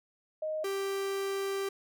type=tone pair in turn; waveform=sine / 45% pulse; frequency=622.3 / 392 Hz; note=D#5 / G4; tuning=0 / 0 cents; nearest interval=minor sixth; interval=800 cents; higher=first; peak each=-31 / -31 dBFS; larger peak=neither; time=0.42-0.64 / 0.64-1.69 s; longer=second; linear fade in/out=5 ms; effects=none